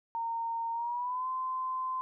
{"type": "tone with pitch glide", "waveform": "sine", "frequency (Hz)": [920, 1032.7], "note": ["A#5", "C6"], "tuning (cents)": [-23, -23], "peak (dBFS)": -31, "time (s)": [0.15, 2.01], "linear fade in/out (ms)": 0, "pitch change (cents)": 200, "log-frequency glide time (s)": [0.72, 1.28], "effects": []}